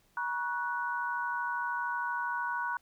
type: chord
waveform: sine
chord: F# major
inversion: first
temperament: equal with one note detuned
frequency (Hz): 955.8 / 1108.7 / 1480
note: A#5 / C#6 / F#6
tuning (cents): +43 / 0 / 0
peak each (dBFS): -34 / -39 / -34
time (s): 0.17-2.77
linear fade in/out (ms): 2
effects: pink hiss -68 dBFS RMS until 2.81 s